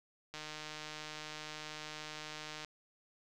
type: click train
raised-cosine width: 0.2 ms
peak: -27 dBFS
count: 354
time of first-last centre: 0.34-2.647 s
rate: 153 Hz
effects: none